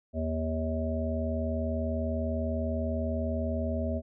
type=harmonic tone; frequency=80 Hz; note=D#2; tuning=49 cents sharp; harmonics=1 / 3 / 5 / 7 / 8; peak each=-31 / -33 / -42 / -38 / -35 dBFS; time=0.13-4.02 s; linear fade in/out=50 ms; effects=none